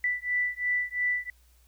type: beating tone pair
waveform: sine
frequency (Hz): 1975.5 / 1978.4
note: B6 / B6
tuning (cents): 0 / +3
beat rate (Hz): 2.9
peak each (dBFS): -29 / -29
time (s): 0.04-1.3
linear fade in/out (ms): 2
effects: added 60 Hz sine -58 dBFS peak until 1.67 s + white hiss -66 dBFS RMS until 1.67 s